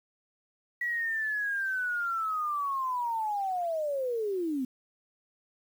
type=linear sweep; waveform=sine; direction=down; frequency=1940 to 246.9 Hz; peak=-28 dBFS; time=0.81-4.65 s; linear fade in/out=5 ms; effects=9-bit